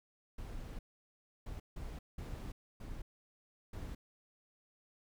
brown noise bursts at uneven times, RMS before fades -44 dBFS, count 6, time 0.38-0.79 / 1.46-1.6 / 1.76-1.99 / 2.18-2.52 / 2.8-3.02 / 3.73-3.95 s, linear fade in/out 5 ms, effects none

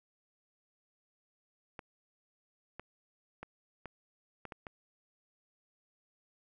clicks, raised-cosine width 0.5 ms, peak -28 dBFS, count 7, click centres 1.792 / 2.796 / 3.43 / 3.857 / 4.453 / 4.522 / 4.668 s, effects none

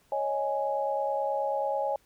sine chord, C# suspended second, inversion none, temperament just, 554.4 / 623.7 / 831.5 Hz, C#5 / D#5 / G#5, 0 / +4 / +2 cents, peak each -30 / -33 / -30 dBFS, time 0.12-1.96 s, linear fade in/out 2 ms, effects pink hiss -65 dBFS RMS until 2.05 s

